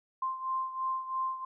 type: beating tone pair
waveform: sine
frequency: 1046.5 / 1049.5 Hz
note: C6 / C6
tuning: 0 / +5 cents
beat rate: 3 Hz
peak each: -32 / -37 dBFS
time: 0.22-1.45 s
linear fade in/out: 5 ms
effects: none